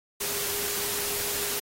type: tone in noise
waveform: sine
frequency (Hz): 407.4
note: G#4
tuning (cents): -33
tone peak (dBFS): -39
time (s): 0.2-1.6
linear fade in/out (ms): 10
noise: white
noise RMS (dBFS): -30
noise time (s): 0.2-1.6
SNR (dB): -12
effects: AAC 48 kbps